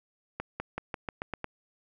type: accelerating click train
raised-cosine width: 0.5 ms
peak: -18 dBFS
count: 8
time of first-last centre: 0.4-1.443 s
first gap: 200 ms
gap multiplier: 0.9
effects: none